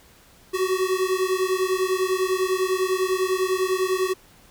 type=beating tone pair; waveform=square; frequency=370 / 380 Hz; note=F#4 / F#4; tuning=0 / +46 cents; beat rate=10 Hz; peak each=-24 / -25 dBFS; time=0.53-4.14 s; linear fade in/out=20 ms; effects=pink hiss -53 dBFS RMS until 4.5 s